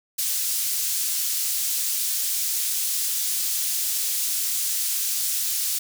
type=high-pass noise; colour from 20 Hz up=pink; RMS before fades=-25 dBFS; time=0.18-5.79 s; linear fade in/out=10 ms; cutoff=6100 Hz; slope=12 dB/octave; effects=none